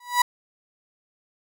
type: tone with exponential growth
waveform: 35% pulse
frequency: 977 Hz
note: B5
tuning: 19 cents flat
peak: -11 dBFS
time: 0-0.22 s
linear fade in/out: 5 ms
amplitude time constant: 47 ms
effects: none